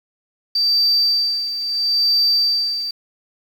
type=tone with tremolo; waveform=sine; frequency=4656 Hz; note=D8; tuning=16 cents flat; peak=-11 dBFS; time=0.55-2.91 s; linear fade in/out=5 ms; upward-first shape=sine; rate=0.75 Hz; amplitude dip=70%; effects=tanh soft clip ceiling -10 dBFS + 7-bit